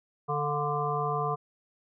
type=harmonic tone with a mistuned harmonic; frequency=147.4 Hz; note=D3; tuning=7 cents sharp; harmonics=1 / 3 / 5 / 7 / 8; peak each=-33 / -33 / -33 / -33 / -33 dBFS; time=0.28-1.36 s; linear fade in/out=20 ms; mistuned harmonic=5; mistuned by=-40 cents; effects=none